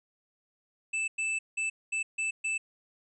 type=tone bursts at uneven times; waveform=square; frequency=2637 Hz; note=E7; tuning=in tune; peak=-29 dBFS; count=6; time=0.93-1.08 / 1.18-1.39 / 1.57-1.7 / 1.92-2.03 / 2.18-2.31 / 2.44-2.58 s; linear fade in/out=10 ms; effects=resampled to 22050 Hz